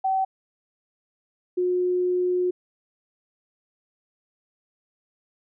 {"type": "tone pair in turn", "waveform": "sine", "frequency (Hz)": [765, 361], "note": ["G5", "F#4"], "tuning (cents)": [-42, -43], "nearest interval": "octave + minor second", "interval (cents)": 1301, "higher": "first", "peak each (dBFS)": -20, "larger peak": "neither", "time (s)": [[0.04, 0.25], [1.57, 2.51]], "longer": "second", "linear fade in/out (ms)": 10, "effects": []}